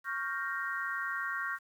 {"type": "chord", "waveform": "sine", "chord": "G half-diminished seventh", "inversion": "second", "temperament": "equal", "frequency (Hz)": [1108.7, 1396.9, 1568, 1864.7], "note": ["Db6", "F6", "G6", "Bb6"], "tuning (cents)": [0, 0, 0, 0], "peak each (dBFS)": [-39, -38, -38, -38], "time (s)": [0.04, 1.59], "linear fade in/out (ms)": 50, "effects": ["10-bit"]}